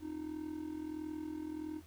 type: tone with amplitude modulation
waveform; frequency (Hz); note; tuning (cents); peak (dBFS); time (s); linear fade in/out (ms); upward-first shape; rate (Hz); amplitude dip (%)
triangle; 308.8; D#4; -13; -34; 0-1.82; 50; sine; 41.5; 75
effects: added 83 Hz sine -57 dBFS peak until 1.86 s + pink hiss -64 dBFS RMS until 1.86 s